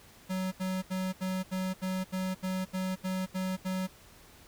square tone bursts, 186.8 Hz, F#3, 17 cents sharp, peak -31 dBFS, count 12, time 0.29-3.875 s, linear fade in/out 20 ms, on 230 ms, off 75 ms, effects pink hiss -56 dBFS RMS until 4.47 s

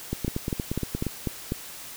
two click trains, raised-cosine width 3 ms, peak -14 / -13 dBFS, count 9 / 6, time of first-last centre 0.13-1.067 / 0.28-1.521 s, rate 8.54 / 4.03 Hz, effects white hiss -41 dBFS RMS until 1.96 s

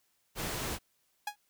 pink noise, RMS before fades -36 dBFS, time 0.35-0.79 s, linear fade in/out 50 ms
sawtooth tone with exponential decay, 830.6 Hz, G#5, in tune, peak -26 dBFS, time 1.27-1.36 s, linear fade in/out 5 ms, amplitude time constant 19 ms
effects white hiss -74 dBFS RMS until 1.49 s

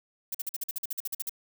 violet noise bursts, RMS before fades -32 dBFS, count 14, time 0.32-1.295 s, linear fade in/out 5 ms, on 26 ms, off 47 ms, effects none

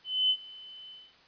sine tone with ADSR envelope, 3033 Hz, F#7, 42 cents sharp, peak -21 dBFS, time 0.04-1.14 s, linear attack 260 ms, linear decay 64 ms, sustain -23 dB, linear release 230 ms, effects white hiss -59 dBFS RMS until 1.27 s + resampled to 11025 Hz

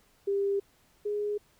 sine tone pair in turn, 398.1 / 414.8 Hz, G4 / G#4, +27 / -2 cents, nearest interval minor second, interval 71 cents, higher second, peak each -25 / -28 dBFS, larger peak first, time 0.27-0.6 / 1.05-1.38 s, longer neither, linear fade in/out 10 ms, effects pink hiss -65 dBFS RMS until 1.59 s

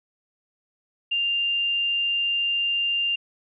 sine tone, 2794 Hz, F7, in tune, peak -21 dBFS, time 1.11-3.16 s, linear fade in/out 10 ms, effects none

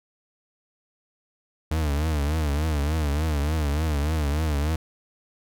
40% pulse tone with vibrato, 75.4 Hz, D2, 46 cents sharp, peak -21 dBFS, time 1.71-4.76 s, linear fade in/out 5 ms, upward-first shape triangle, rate 3.4 Hz, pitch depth 130 cents each way, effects none

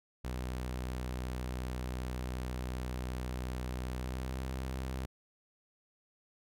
sawtooth tone with pitch glide, 62.7 to 64.84 Hz, B1 to C2, +27 to -15 cents, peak -32 dBFS, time 0.24-5.06 s, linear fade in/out 10 ms, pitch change +58 cents, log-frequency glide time 3.94-4.4 s, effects none

